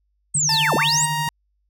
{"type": "linear two-way sweep", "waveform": "sine", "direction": "down then up", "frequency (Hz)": [8590, 144.5, 8590], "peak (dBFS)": -17, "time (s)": [0.34, 1.06], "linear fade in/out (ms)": 10, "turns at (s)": 0.75}
{"type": "tone with tremolo", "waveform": "sine", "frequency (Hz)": 150.4, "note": "D3", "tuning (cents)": 42, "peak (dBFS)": -24, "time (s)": [0.35, 1.28], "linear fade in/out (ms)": 0, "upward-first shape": "sine", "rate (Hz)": 12, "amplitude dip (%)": 60}
{"type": "tone with pitch glide", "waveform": "sawtooth", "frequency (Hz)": [891, 937.5], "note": ["A5", "A#5"], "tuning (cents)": [22, 10], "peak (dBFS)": -18, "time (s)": [0.49, 1.29], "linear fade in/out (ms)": 2, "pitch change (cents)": 88, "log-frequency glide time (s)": [0.73, 0.97]}
{"type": "tone with exponential decay", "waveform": "sine", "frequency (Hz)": 1140, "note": "C#6", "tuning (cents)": 48, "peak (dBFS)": -20, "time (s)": [0.81, 0.89], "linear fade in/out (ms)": 5, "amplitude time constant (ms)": 16}
{"effects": ["added 50 Hz sine -65 dBFS peak until 1.69 s"]}